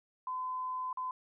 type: tone with dropouts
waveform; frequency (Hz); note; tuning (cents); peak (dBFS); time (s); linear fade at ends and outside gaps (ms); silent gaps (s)
sine; 1019; C6; -46; -34; 0.27-1.11; 2; 0.929-0.972
effects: none